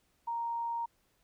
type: tone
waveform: sine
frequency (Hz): 932.3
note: A#5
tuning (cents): 0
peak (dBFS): -32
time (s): 0.27-0.86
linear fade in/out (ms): 10
effects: pink hiss -73 dBFS RMS until 1.23 s